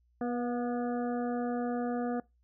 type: harmonic tone with a mistuned harmonic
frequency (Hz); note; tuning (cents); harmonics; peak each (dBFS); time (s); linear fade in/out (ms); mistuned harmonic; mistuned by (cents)
243.2; B3; -26; 1 / 2 / 3 / 5 / 6 / 7; -32 / -36 / -38 / -47 / -50 / -51; 0.21-2.2; 2; 3; -26
effects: noise-tail reverb RT60 0.2 s tail -22 dB re dry + added 60 Hz sine -66 dBFS peak until 2.43 s